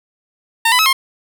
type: tone with pitch steps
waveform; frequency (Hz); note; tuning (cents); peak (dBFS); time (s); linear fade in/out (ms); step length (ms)
15% pulse; 912 / 998 / 1291 / 1065; A#5 / B5 / E6 / C6; -38 / +18 / -37 / +30; -4; 0.65-0.93; 5; 70
effects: none